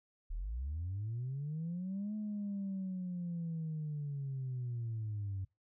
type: linear two-way sweep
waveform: sine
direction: up then down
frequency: 34.62 to 214.1 to 94 Hz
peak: -35 dBFS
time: 0.3-5.45 s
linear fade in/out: 10 ms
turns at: 2.15 s
effects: noise-tail reverb RT60 0.2 s tail -23 dB re dry + tanh soft clip ceiling -33 dBFS